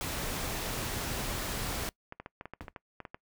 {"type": "noise", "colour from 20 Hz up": "pink", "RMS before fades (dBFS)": -35, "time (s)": [0.01, 1.89], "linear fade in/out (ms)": 0}
{"type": "clicks", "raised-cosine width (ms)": 0.5, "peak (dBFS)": -26, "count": 12, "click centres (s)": [2.124, 2.2, 2.261, 2.411, 2.456, 2.536, 2.608, 2.682, 2.762, 3.003, 3.052, 3.145]}
{"type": "noise with exponential decay", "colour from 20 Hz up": "brown", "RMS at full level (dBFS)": -37, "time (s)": [2.61, 2.73], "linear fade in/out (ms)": 1, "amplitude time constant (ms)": 25}
{"effects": ["noise-tail reverb RT60 0.1 s tail -23 dB re dry"]}